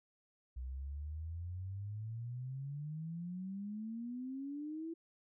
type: exponential sweep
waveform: sine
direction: up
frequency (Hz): 61.74 to 334.5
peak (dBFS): -40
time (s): 0.56-4.94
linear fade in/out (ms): 10
effects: none